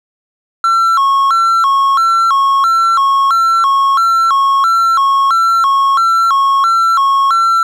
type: tone with vibrato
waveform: triangle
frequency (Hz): 1216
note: D#6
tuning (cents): -40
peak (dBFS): -6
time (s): 0.64-7.63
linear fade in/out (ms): 2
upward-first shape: square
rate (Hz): 1.5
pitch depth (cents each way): 180
effects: none